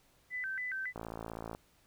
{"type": "tone with vibrato", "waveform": "sine", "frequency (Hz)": 1760, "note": "A6", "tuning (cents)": 0, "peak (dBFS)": -35, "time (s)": [0.3, 0.93], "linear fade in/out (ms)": 50, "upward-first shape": "square", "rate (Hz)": 3.6, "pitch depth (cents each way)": 220}
{"type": "click train", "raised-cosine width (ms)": 1, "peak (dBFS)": -27, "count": 34, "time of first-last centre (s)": [0.96, 1.549], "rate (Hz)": 56}
{"effects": ["pink hiss -68 dBFS RMS until 1.86 s"]}